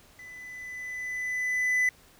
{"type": "tone with level ramp", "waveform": "triangle", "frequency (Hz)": 2000, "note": "B6", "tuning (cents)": 21, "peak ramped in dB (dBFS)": [-42, -19], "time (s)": [0.19, 1.89], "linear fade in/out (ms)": 2, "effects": ["pink hiss -57 dBFS RMS until 2.19 s"]}